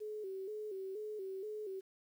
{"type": "tone with vibrato", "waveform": "sine", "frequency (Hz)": 403.9, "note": "G#4", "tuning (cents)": -48, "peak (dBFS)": -40, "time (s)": [0, 1.81], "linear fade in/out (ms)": 20, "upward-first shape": "square", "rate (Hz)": 2.1, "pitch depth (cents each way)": 92, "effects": ["11-bit"]}